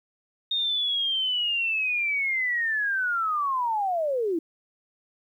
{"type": "linear sweep", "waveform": "sine", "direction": "down", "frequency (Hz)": [3700, 311.1], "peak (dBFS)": -23, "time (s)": [0.51, 4.39], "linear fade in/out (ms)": 5, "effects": ["10-bit"]}